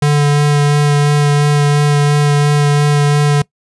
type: tone with vibrato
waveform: square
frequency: 146 Hz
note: D3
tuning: 10 cents flat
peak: -9 dBFS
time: 0.02-3.42 s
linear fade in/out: 5 ms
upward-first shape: sine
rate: 2.9 Hz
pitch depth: 12 cents each way
effects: noise-tail reverb RT60 0.1 s tail -22 dB re dry + resampled to 24000 Hz